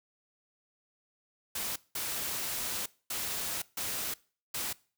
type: noise bursts at uneven times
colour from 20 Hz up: white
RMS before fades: -35 dBFS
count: 5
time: 1.55-1.76 / 1.95-2.86 / 3.1-3.62 / 3.77-4.14 / 4.54-4.73 s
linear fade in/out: 5 ms
effects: noise-tail reverb RT60 0.4 s tail -22 dB re dry